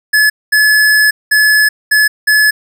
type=tone bursts at uneven times; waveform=square; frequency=1713 Hz; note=A6; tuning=47 cents flat; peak=-7 dBFS; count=5; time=0.13-0.3 / 0.52-1.11 / 1.31-1.69 / 1.91-2.08 / 2.27-2.51 s; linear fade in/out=10 ms; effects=none